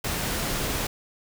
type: noise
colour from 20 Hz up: pink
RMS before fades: -28 dBFS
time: 0.04-0.87 s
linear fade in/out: 5 ms
effects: none